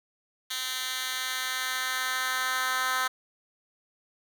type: tone with high-pass filter sweep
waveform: 10% pulse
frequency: 257.6 Hz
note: C4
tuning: 27 cents flat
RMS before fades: -30 dBFS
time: 0.5-3.08 s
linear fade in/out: 10 ms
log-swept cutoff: 2800 to 1300 Hz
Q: 1.5
effects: none